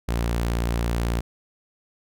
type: tone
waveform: sawtooth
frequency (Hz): 58.2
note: A#1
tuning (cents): -2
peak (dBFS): -18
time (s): 0.08-1.21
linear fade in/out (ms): 10
effects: none